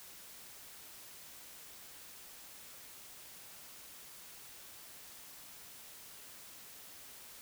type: silence
effects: white hiss -53 dBFS RMS until 7.41 s